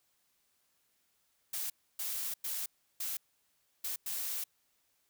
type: noise bursts at uneven times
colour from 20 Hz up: blue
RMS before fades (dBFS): -37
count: 6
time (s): 1.53-1.7 / 1.99-2.34 / 2.44-2.66 / 3-3.17 / 3.84-3.96 / 4.06-4.44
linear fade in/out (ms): 5
effects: white hiss -75 dBFS RMS until 5.09 s